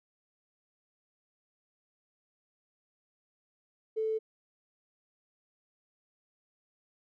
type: tone with tanh clipping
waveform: triangle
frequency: 439.4 Hz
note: A4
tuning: 2 cents flat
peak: -28 dBFS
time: 3.96-4.19 s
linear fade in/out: 20 ms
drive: 3 dB
effects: none